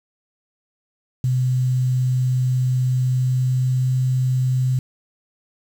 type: tone with pitch glide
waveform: sine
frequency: 127.4 to 128.51 Hz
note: C3 to C3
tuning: -46 to -31 cents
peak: -16 dBFS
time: 1.24-4.79 s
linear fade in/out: 2 ms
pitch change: +15 cents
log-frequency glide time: 2.89-4.02 s
effects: 7-bit